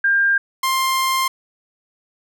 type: tone pair in turn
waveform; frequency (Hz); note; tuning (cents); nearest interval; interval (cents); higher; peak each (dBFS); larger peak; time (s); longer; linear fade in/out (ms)
sine / sawtooth; 1600 / 1054.4; G6 / C6; +35 / +13; perfect fifth; 722; first; -13; neither; 0.04-0.38 / 0.63-1.28; second; 5
effects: none